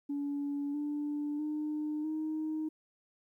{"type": "tone with pitch steps", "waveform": "sine", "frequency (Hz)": [285.3, 293.8, 302.6, 311.7], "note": ["C#4", "D4", "D#4", "D#4"], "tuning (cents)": [50, 1, -48, 3], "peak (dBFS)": -31, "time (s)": [0.09, 2.69], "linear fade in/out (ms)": 10, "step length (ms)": 650, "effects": ["tanh soft clip ceiling -29 dBFS", "12-bit"]}